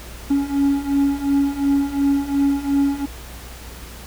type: beating tone pair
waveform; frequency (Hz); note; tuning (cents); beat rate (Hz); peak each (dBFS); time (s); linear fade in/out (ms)
triangle; 278.1 / 280.9; C#4 / C#4; +6 / +23; 2.8; -19 / -16; 0.3-3.06; 10
effects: added 60 Hz sine -36 dBFS peak until 4.06 s + pink hiss -39 dBFS RMS until 4.06 s